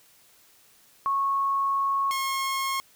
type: tone pair in turn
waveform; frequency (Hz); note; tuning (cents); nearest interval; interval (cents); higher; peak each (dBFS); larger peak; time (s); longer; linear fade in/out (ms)
sine / sawtooth; 1100 / 1080.5; C#6 / C#6; -14 / -45; unison; 31; first; -22; neither; 1.06-2.11 / 2.11-2.8; first; 0
effects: white hiss -58 dBFS RMS until 2.95 s